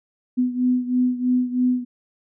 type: beating tone pair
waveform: sine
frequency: 249.4 / 252.5 Hz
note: B3 / B3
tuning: +17 / +39 cents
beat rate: 3.1 Hz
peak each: -19 / -23 dBFS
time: 0.37-1.85 s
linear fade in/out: 20 ms
effects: none